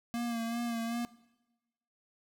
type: tone with vibrato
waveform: square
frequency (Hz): 233.1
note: A#3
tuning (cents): 0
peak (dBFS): -33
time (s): 0.14-1.05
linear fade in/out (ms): 0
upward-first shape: sine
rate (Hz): 2.6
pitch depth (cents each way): 36
effects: noise-tail reverb RT60 1.0 s tail -19 dB re dry